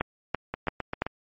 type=two click trains; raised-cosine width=0.5 ms; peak=-15 / -10 dBFS; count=5 / 4; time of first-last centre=0.54-1.066 / 0.01-1.02 s; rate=7.61 / 2.97 Hz; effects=MP3 32 kbps